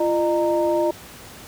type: tone cluster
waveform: sine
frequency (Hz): 343.2 / 609 / 926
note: F4 / D#5 / A#5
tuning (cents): -30 / -37 / -12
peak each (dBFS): -21 / -20 / -26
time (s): 0-0.91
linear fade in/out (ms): 5
effects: pink hiss -41 dBFS RMS until 1.47 s + high-pass 60 Hz 12 dB/octave